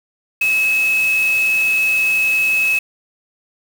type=tone in noise; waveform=sine; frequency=2578 Hz; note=E7; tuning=39 cents flat; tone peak=-13 dBFS; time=0.41-2.79 s; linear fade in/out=5 ms; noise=white; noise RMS=-30 dBFS; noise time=0.41-2.79 s; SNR=+14 dB; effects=none